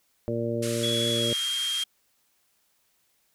harmonic tone, 116.54 Hz, A#2, in tune, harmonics 1 / 2 / 3 / 4 / 5, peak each -32 / -32 / -32 / -32 / -32 dBFS, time 0.28-1.33 s, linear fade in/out 0 ms
white band-pass noise, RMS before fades -36 dBFS, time 0.62-1.84 s, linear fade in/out 10 ms, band 1200 to 11000 Hz, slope 48 dB/octave
sine tone with pitch glide, 3364 to 3214 Hz, G#7 to G7, +22 to +43 cents, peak -26 dBFS, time 0.83-1.84 s, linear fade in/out 5 ms, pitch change -79 cents, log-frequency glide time 1.15-1.38 s
effects white hiss -69 dBFS RMS until 3.34 s

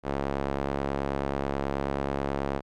sawtooth tone with band-pass filter, 69.3 Hz, C#2, in tune, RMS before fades -30 dBFS, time 0.03-2.62 s, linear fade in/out 50 ms, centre 610 Hz, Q 0.75, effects none

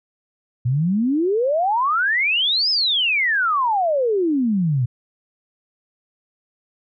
sine exponential two-way sweep, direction up then down, 116.54 to 5260 to 116.54 Hz, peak -16 dBFS, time 0.65-4.86 s, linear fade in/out 10 ms, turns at 2.7 s, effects none

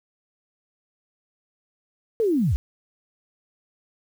sine linear sweep, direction down, 470 to 51.2 Hz, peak -18 dBFS, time 2.2-2.56 s, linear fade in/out 0 ms, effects 8-bit

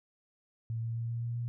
sine tone with pitch steps, 114 / 114.99 / 115.99 / 117 / 118.02 / 119.05 Hz, A#2 / A#2 / A#2 / A#2 / A#2 / A#2, -38 / -23 / -8 / +7 / +22 / +37 cents, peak -32 dBFS, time 0.7-1.48 s, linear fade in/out 0 ms, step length 130 ms, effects none

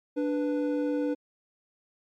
triangle tone pair together, 293.7 / 493.9 Hz, D4 / B4, 0 / 0 cents, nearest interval major sixth, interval 900 cents, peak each -25 / -28 dBFS, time 0.16-1.15 s, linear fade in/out 20 ms, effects MP3 96 kbps

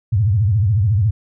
sine tone with vibrato, 103.3 Hz, G#2, 9 cents flat, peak -12 dBFS, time 0.12-1.11 s, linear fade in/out 10 ms, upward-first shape triangle, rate 14 Hz, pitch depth 280 cents each way, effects none

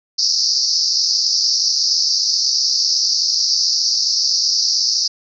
white band-pass noise, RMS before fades -17 dBFS, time 0.18-5.08 s, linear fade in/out 10 ms, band 4500 to 5700 Hz, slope 96 dB/octave, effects none

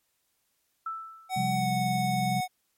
sine tone with exponential decay, 1322 Hz, E6, 5 cents sharp, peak -29 dBFS, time 0.86-1.55 s, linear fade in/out 5 ms, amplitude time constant 150 ms
square tone with pitch glide, 750 to 737.1 Hz, F#5 to F#5, +23 to -7 cents, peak -28 dBFS, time 1.29-2.48 s, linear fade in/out 50 ms, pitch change -30 cents, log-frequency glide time 1.5-1.68 s
sine chord, C suspended fourth, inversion none, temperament just, 130.81 / 174.42 / 196.22 Hz, C3 / F3 / G3, 0 / -2 / +2 cents, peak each -31 / -33 / -31 dBFS, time 1.36-2.41 s, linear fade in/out 10 ms
effects white hiss -74 dBFS RMS until 2.77 s + MP3 64 kbps

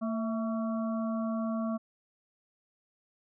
harmonic tone with a mistuned harmonic, 226.1 Hz, A3, 47 cents sharp, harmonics 1 / 3 / 5 / 6, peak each -30 / -37 / -41 / -48 dBFS, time 0.01-1.78 s, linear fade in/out 20 ms, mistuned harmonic 3, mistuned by -57 cents, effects none

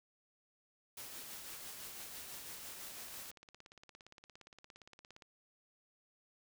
white noise with tremolo, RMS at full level -47 dBFS, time 0.97-3.31 s, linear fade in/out 5 ms, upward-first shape triangle, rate 6 Hz, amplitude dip 35%
click train, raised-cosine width 0.2 ms, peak -38 dBFS, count 41, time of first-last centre 2.91-5.222 s, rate 17.3 Hz
effects none

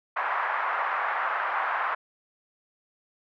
pink band-pass noise, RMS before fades -28 dBFS, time 0.16-1.95 s, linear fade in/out 10 ms, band 830 to 1700 Hz, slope 24 dB/octave, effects none

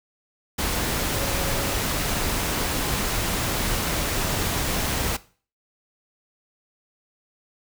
sine tone in noise, 554.4 Hz, C#5, in tune, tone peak -34 dBFS, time 1.14-1.74 s, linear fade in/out 10 ms, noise pink, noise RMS -25 dBFS, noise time 0.58-5.17 s, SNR -12 dB, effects noise-tail reverb RT60 0.4 s tail -18 dB re dry

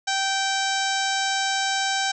harmonic tone, 778 Hz, G5, 13 cents flat, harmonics 1 / 2 / 3 / 4 / 5 / 6 / 7 / 8 / 9 / 10, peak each -26 / -27 / -34 / -32 / -31 / -36 / -32 / -34 / -37 / -37 dBFS, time 0.07-2.12 s, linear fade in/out 10 ms, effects none

